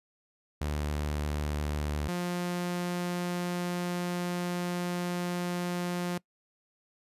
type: tone pair in turn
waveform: sawtooth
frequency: 74.3 / 176.72 Hz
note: D2 / F3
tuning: +21 / +21 cents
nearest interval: octave + minor third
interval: 1500 cents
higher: second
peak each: -26 dBFS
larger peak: neither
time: 0.61-2.08 / 2.08-6.18 s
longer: second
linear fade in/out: 5 ms
effects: noise-tail reverb RT60 0.1 s tail -23 dB re dry + resampled to 32000 Hz